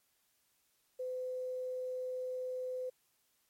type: tone with quantisation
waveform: sine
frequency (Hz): 508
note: B4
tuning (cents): +49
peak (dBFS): -36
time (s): 0.99-2.9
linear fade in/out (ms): 10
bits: 11
effects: white hiss -75 dBFS RMS until 3.49 s + MP3 64 kbps